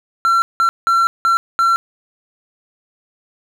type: tone bursts at uneven times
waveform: triangle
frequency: 1357 Hz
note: E6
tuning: 50 cents sharp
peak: -9 dBFS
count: 5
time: 0.25-0.42 / 0.6-0.69 / 0.87-1.07 / 1.25-1.37 / 1.59-1.76 s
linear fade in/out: 0 ms
effects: none